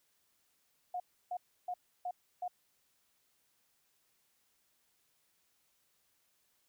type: tone bursts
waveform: sine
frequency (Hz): 720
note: F#5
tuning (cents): -47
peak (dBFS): -35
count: 5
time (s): 0.94-2.48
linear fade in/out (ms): 5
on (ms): 60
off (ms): 310
effects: white hiss -75 dBFS RMS until 6.68 s